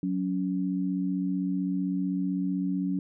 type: tone pair together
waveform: sine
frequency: 184.6 / 280.3 Hz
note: F#3 / C#4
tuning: -4 / +19 cents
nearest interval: perfect fifth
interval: 723 cents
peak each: -28 / -29 dBFS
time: 0.03-2.99 s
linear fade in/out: 2 ms
effects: none